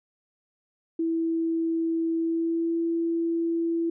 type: tone with pitch glide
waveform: sine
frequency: 328.7 to 333.7 Hz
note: E4 to E4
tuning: -5 to +21 cents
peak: -23 dBFS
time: 0.99-3.9 s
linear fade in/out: 5 ms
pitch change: +26 cents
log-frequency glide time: 2.17-2.77 s
effects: none